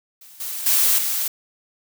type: noise with level steps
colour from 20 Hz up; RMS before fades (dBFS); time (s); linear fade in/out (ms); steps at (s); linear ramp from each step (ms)
blue; -45 / -29 / -17 / -23; 0.21-1.28; 5; 0.4 / 0.66 / 0.98; 5
effects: none